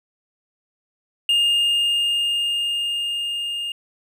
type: tone with level ramp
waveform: triangle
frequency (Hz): 2826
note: F7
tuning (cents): +20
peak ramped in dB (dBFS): -13 to -23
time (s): 1.29-3.72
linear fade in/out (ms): 2
effects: none